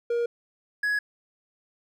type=tone pair in turn; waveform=triangle; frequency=472.6 / 1676.4 Hz; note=A#4 / G#6; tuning=+24 / +16 cents; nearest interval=octave + minor seventh; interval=2192 cents; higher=second; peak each=-21 dBFS; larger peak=neither; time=0.1-0.26 / 0.83-0.99 s; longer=neither; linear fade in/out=5 ms; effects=none